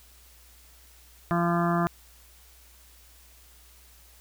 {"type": "harmonic tone with a mistuned harmonic", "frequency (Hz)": 171.5, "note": "F3", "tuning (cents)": -31, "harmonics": [1, 2, 4, 5, 6, 7, 8, 9, 10], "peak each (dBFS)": [-25, -30, -29, -40, -33, -31, -37, -40, -40], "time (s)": [1.31, 1.87], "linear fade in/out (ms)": 0, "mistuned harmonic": 9, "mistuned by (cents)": 19, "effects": ["added 60 Hz sine -55 dBFS peak until 4.2 s", "white hiss -56 dBFS RMS until 4.2 s"]}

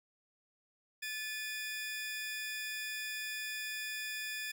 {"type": "tone pair together", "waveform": "sawtooth", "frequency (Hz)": [1738, 2458], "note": ["A6", "D#7"], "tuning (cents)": [-22, -22], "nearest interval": "tritone", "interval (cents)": 600, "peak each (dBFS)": [-37, -38], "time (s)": [1.02, 4.52], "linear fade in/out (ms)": 10, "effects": []}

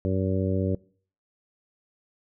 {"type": "harmonic tone", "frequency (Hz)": 95, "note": "F#2", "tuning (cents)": 46, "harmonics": [1, 2, 3, 4, 5, 6], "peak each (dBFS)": [-26, -29, -31, -32, -33, -34], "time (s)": [0.05, 0.75], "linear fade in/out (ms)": 0, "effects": ["noise-tail reverb RT60 0.5 s tail -24 dB re dry"]}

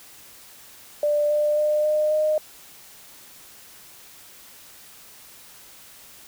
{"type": "tone with pitch steps", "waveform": "sine", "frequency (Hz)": [591, 596.8, 602.7, 608.7, 614.7], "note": ["D5", "D5", "D5", "D#5", "D#5"], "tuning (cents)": [11, 28, 45, -38, -21], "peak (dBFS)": -18, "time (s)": [1.03, 2.38], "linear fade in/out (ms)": 2, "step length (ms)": 270, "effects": ["white hiss -47 dBFS RMS until 6.27 s"]}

